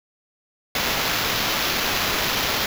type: noise with sample-and-hold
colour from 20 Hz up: violet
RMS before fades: -23 dBFS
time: 0.75-2.66 s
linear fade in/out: 2 ms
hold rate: 8820 Hz
effects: none